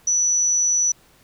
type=tone; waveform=sine; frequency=5930 Hz; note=F#8; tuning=3 cents sharp; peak=-16 dBFS; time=0.07-0.92 s; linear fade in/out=5 ms; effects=pink hiss -55 dBFS RMS until 1.23 s